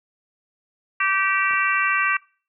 harmonic tone, 387.6 Hz, G4, 20 cents flat, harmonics 3 / 4 / 5 / 6 / 7, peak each -23 / -24 / -25 / -26 / -26 dBFS, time 1-2.17 s, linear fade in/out 5 ms
clicks, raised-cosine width 1 ms, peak -29 dBFS, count 2, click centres 1.511 / 1.535 s
effects noise-tail reverb RT60 0.4 s tail -23 dB re dry

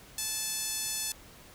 5% pulse tone with band-pass filter, 872 Hz, A5, 16 cents flat, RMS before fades -34 dBFS, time 0.18-1.12 s, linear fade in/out 2 ms, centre 8800 Hz, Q 0.59, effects pink hiss -53 dBFS RMS until 1.54 s

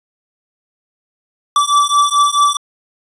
square beating tone pair, 1158 / 1162.6 Hz, D6 / D6, -25 / -18 cents, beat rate 4.6 Hz, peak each -14 dBFS, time 1.56-2.57 s, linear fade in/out 2 ms, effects resampled to 24000 Hz

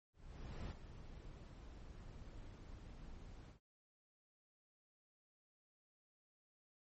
brown noise with ADSR envelope, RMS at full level -44 dBFS, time 0.13-3.6 s, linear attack 580 ms, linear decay 24 ms, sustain -10 dB, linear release 110 ms, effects MP3 32 kbps

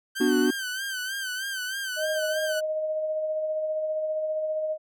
sawtooth tone with vibrato, 1545 Hz, G6, 26 cents flat, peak -26 dBFS, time 0.15-2.61 s, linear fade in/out 20 ms, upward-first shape sine, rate 3.2 Hz, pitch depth 73 cents each way
triangle chord, B minor, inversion none, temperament equal, 246.9 / 293.7 / 370 Hz, B3 / D4 / F#4, 0 / 0 / 0 cents, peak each -22 dBFS, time 0.2-0.51 s, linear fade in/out 10 ms
sine tone with tremolo, 622.3 Hz, D#5, in tune, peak -24 dBFS, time 1.96-4.78 s, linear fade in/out 50 ms, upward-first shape sine, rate 15 Hz, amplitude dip 30%
effects none

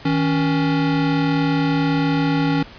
square tone pair together, 159.2 / 278.5 Hz, D#3 / C#4, +40 / +8 cents, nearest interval minor seventh, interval 968 cents, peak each -21 / -19 dBFS, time 0.05-2.63 s, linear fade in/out 5 ms, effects pink hiss -41 dBFS RMS until 2.78 s + resampled to 11025 Hz

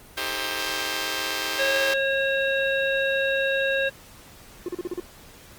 5% pulse chord, A half-diminished seventh, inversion second, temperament just, 316.8 / 396 / 440 / 528 Hz, Eb4 / G4 / A4 / C5, +31 / +18 / 0 / +16 cents, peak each -22 / -21 / -25 / -20 dBFS, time 0.17-1.94 s, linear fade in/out 5 ms
harmonic tone, 543 Hz, C#5, 36 cents flat, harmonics 1 / 3 / 5 / 7, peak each -24 / -25 / -30 / -33 dBFS, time 1.58-3.9 s, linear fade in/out 20 ms
triangle tone bursts, 355.1 Hz, F4, 29 cents sharp, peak -24 dBFS, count 6, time 4.66-5 s, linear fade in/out 2 ms, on 25 ms, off 38 ms
effects pink hiss -48 dBFS RMS until 5.58 s + Opus 32 kbps

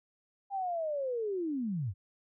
sine linear sweep, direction down, 807 to 82.41 Hz, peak -31 dBFS, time 0.5-1.94 s, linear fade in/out 50 ms, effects none

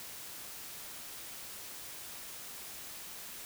silence, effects white hiss -46 dBFS RMS until 3.45 s

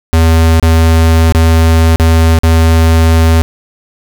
square tone with dropouts, 81.6 Hz, E2, 17 cents flat, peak -5 dBFS, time 0.13-3.42 s, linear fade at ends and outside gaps 0 ms, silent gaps 0.598-0.627 / 1.323-1.348 / 1.96-1.998 / 2.388-2.434 s, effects none

